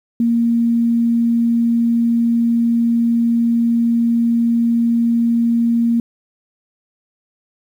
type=tone; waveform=sine; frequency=233.3 Hz; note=A#3; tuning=2 cents sharp; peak=-12 dBFS; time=0.2-6 s; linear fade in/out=2 ms; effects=8-bit